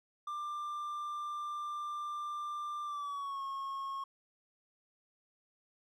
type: tone with pitch glide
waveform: triangle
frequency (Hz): 1188 to 1089.4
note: D6 to C#6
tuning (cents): +20 to -30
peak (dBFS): -35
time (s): 0.27-4.04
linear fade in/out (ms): 5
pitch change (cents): -150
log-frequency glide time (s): 2.84-3.42
effects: none